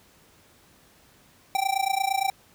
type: tone with amplitude modulation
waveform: square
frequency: 779 Hz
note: G5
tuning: 11 cents flat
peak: -20 dBFS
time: 1.55-2.3 s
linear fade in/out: 0 ms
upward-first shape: sine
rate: 28.7 Hz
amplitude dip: 90%
effects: pink hiss -57 dBFS RMS until 2.54 s + high-pass 60 Hz 12 dB/octave